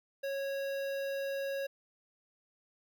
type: tone with notch filter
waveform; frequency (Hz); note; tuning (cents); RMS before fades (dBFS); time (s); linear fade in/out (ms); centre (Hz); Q
square; 550; C#5; -14; -36; 0.23-1.67; 10; 8200; 0.68
effects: none